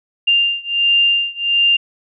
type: beating tone pair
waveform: sine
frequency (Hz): 2794 / 2795.4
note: F7 / F7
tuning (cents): 0 / +1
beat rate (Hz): 1.4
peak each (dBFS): -15 / -16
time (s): 0.27-1.77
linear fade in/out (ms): 10
effects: none